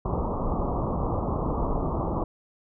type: low-pass noise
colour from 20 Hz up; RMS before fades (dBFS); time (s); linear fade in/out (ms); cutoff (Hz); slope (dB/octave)
pink; -27; 0.05-2.24; 5; 1200; 96
effects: none